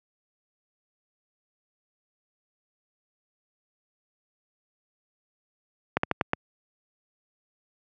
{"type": "slowing click train", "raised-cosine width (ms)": 0.5, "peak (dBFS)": -7, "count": 5, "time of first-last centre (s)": [5.97, 6.334], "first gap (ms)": 64, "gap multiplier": 1.24, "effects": ["high-pass 100 Hz 12 dB/octave"]}